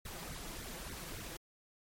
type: noise with flanger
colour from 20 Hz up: pink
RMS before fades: -45 dBFS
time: 0.05-1.37 s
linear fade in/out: 5 ms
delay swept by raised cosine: 0.48 to 6.08 ms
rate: 3.5 Hz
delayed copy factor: +1
effects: MP3 64 kbps